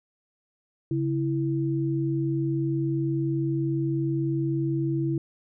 sine tone pair together, 138.59 / 329.6 Hz, C#3 / E4, 0 / 0 cents, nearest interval octave + minor third, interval 1500 cents, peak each -26 dBFS, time 0.91-5.18 s, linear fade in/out 2 ms, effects none

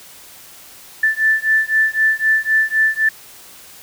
sine beating tone pair, 1760 / 1763.9 Hz, A6 / A6, 0 / +4 cents, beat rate 3.9 Hz, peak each -16 dBFS, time 1.03-3.09 s, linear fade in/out 5 ms, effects white hiss -41 dBFS RMS until 3.82 s

